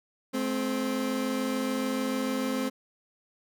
30% pulse tone pair together, 214.3 / 261.2 Hz, A3 / C4, -45 / -3 cents, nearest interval minor third, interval 342 cents, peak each -30 / -26 dBFS, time 0.33-2.7 s, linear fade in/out 20 ms, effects none

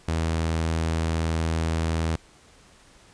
sawtooth tone, 81.3 Hz, E2, 23 cents flat, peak -19 dBFS, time 0.08-2.16 s, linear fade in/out 5 ms, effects pink hiss -54 dBFS RMS until 3.13 s + resampled to 22050 Hz

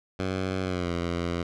10% pulse tone with pitch glide, 93.9 to 86.11 Hz, F#2 to F2, +26 to -24 cents, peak -19 dBFS, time 0.19-1.43 s, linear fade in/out 5 ms, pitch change -150 cents, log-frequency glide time 0.63-0.91 s, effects low-pass 5000 Hz 12 dB/octave

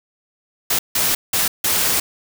white noise bursts at uneven times, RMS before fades -18 dBFS, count 4, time 0.7-0.79 / 0.95-1.15 / 1.33-1.48 / 1.64-2 s, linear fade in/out 5 ms, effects none

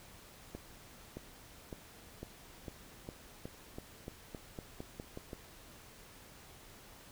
accelerating click train, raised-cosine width 2 ms, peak -29 dBFS, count 15, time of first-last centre 0.55-5.332 s, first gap 620 ms, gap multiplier 0.9, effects pink hiss -56 dBFS RMS until 7.11 s

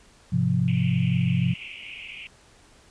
sine chord, F minor, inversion first, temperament just, 104.77 / 130.96 / 174.61 Hz, Ab2 / C3 / F3, +16 / +2 / 0 cents, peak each -27 / -23 / -23 dBFS, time 0.32-1.54 s, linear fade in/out 10 ms
pink band-pass noise, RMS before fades -40 dBFS, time 0.68-2.27 s, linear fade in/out 0 ms, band 2200 to 3000 Hz, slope 96 dB/octave
effects pink hiss -55 dBFS RMS until 2.9 s + resampled to 22050 Hz

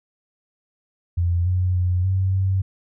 sine tone with pitch steps, 86.7 / 91.2 / 89.9 / 94.8 / 95.4 Hz, F2 / F#2 / F#2 / F#2 / G2, -12 / -24 / -49 / +43 / -47 cents, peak -17 dBFS, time 1.17-2.62 s, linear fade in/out 10 ms, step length 290 ms, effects none

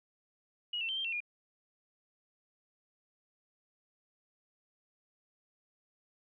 sine tone with pitch steps, 2899 / 2691 / 3122 / 3170 / 2706 / 2427 Hz, F#7 / E7 / G7 / G7 / E7 / D#7, -36 / +35 / -8 / +19 / +45 / -44 cents, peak -33 dBFS, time 0.73-1.204 s, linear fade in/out 5 ms, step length 79 ms, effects none

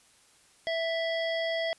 harmonic tone with a mistuned harmonic, 659.3 Hz, E5, in tune, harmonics 1 / 3 / 5 / 7 / 8, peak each -29 / -34 / -37 / -45 / -46 dBFS, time 0.67-1.73 s, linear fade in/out 0 ms, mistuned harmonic 8, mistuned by -34 cents, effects white hiss -61 dBFS RMS until 1.78 s + resampled to 24000 Hz

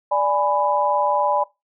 sine chord, G# diminished, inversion second, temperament equal with one note detuned, 587.3 / 830.6 / 992.9 Hz, D5 / G#5 / B5, 0 / 0 / +9 cents, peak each -21 dBFS, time 0.11-1.44 s, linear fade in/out 10 ms, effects noise-tail reverb RT60 0.2 s tail -19 dB re dry

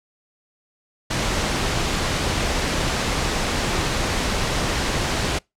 pink noise, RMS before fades -22 dBFS, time 1.1-5.39 s, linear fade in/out 10 ms, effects noise-tail reverb RT60 0.2 s tail -26 dB re dry + low-pass 7000 Hz 12 dB/octave

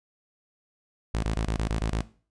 sawtooth tone bursts, 55 Hz, A1, in tune, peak -21 dBFS, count 8, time 1.14-2.008 s, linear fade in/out 0 ms, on 84 ms, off 28 ms, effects noise-tail reverb RT60 0.4 s tail -17 dB re dry + resampled to 22050 Hz

